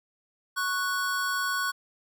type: tone pair together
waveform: square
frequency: 1108.7 / 1479.9 Hz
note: C#6 / F#6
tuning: 0 / 0 cents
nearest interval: perfect fourth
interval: 500 cents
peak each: -31 / -29 dBFS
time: 0.56-1.72 s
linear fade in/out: 20 ms
effects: none